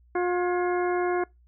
harmonic tone with a mistuned harmonic, 356.7 Hz, F4, 37 cents sharp, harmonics 1 / 2 / 3 / 4 / 5 / 6, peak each -24 / -30 / -34 / -36 / -38 / -40 dBFS, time 0.15-1.24 s, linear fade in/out 5 ms, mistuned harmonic 5, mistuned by -90 cents, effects noise-tail reverb RT60 0.2 s tail -25 dB re dry + added 60 Hz sine -55 dBFS peak until 1.47 s

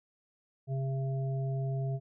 harmonic tone, 134.4 Hz, C3, 47 cents sharp, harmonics 1 / 3 / 5, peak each -30 / -43 / -43 dBFS, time 0.67-2 s, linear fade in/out 50 ms, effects none

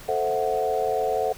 sine chord, F# half-diminished seventh, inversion first, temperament equal, 440 / 523.3 / 659.3 / 740 Hz, A4 / C5 / E5 / F#5, 0 / 0 / 0 / 0 cents, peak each -26 / -28 / -29 / -26 dBFS, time 0.08-1.33 s, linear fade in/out 10 ms, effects pink hiss -44 dBFS RMS until 1.37 s

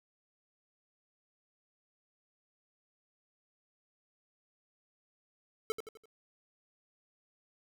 square tone with echo, 440 Hz, A4, in tune, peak -31 dBFS, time 5.7-5.72 s, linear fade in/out 0 ms, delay 84 ms, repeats 4, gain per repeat -7 dB, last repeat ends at 6.056 s, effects none

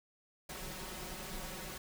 pink noise with comb filter, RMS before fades -44 dBFS, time 0.49-1.78 s, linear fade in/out 5 ms, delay 5.4 ms, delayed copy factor +0.8, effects none

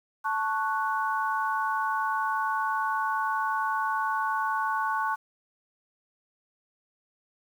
sine chord, F# minor, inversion first, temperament equal, 880 / 1108.7 / 1480 Hz, A5 / C#6 / F#6, 0 / 0 / 0 cents, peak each -29 / -29 / -31 dBFS, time 0.24-5.16 s, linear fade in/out 20 ms, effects 9-bit

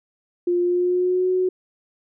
sine tone with pitch glide, 351.9 to 368.8 Hz, F4 to F#4, +13 to -6 cents, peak -17 dBFS, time 0.47-1.49 s, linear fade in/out 5 ms, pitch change +81 cents, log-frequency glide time 0.61-1.29 s, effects none

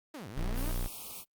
sawtooth linear two-way sweep, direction down then up, 328.8 to 89.1 to 328.8 Hz, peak -37 dBFS, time 0.14-0.72 s, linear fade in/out 5 ms, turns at 0.28 s
square tone, 30 Hz, B0, 49 cents flat, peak -31 dBFS, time 0.36-0.88 s, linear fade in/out 20 ms
white band-stop noise, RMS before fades -43 dBFS, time 0.54-1.25 s, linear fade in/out 50 ms, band 1300 to 2300 Hz, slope 96 dB/octave
effects noise-tail reverb RT60 0.1 s tail -25 dB re dry + Opus 48 kbps

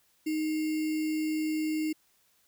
sine tone with sample-and-hold, 311.1 Hz, D#4, in tune, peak -27 dBFS, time 0.26-1.93 s, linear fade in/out 10 ms, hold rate 2450 Hz, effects white hiss -68 dBFS RMS until 2.47 s

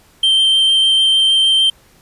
triangle tone with vibrato, 3136 Hz, G7, in tune, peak -8 dBFS, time 0.23-1.7 s, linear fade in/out 5 ms, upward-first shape triangle, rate 6.6 Hz, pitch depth 9 cents each way, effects pink hiss -50 dBFS RMS until 2.01 s + resampled to 32000 Hz

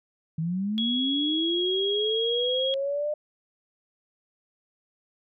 sine linear sweep, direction up, 155.56 to 605 Hz, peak -25 dBFS, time 0.38-3.14 s, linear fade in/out 5 ms
sine tone with pitch glide, 3334 to 3294 Hz, G#7 to G#7, +6 to -15 cents, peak -26 dBFS, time 0.78-2.74 s, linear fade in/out 0 ms, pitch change -21 cents, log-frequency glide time 1.3-1.65 s
effects none

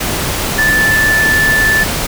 sine tone in noise, 1753 Hz, A6, 7 cents flat, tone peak -9 dBFS, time 0.58-1.84 s, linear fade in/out 10 ms, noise pink, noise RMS -17 dBFS, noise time 0-2.07 s, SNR +5 dB, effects none

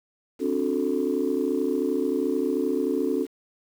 sine chord, D dominant seventh, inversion third, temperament just, 264.3 / 293.7 / 367.1 / 440.5 Hz, C4 / D4 / F#4 / A4, +18 / 0 / -14 / +2 cents, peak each -27 dBFS, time 0.39-3.27 s, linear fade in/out 50 ms, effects tanh soft clip ceiling -14 dBFS + 8-bit

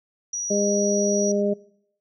sine tone, 5800 Hz, F#8, 35 cents flat, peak -25 dBFS, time 0.33-1.32 s, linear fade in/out 5 ms
harmonic tone, 203.3 Hz, G#3, 37 cents flat, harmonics 1 / 2 / 3, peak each -24 / -24 / -24 dBFS, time 0.5-1.54 s, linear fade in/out 10 ms
effects noise-tail reverb RT60 0.7 s tail -23 dB re dry

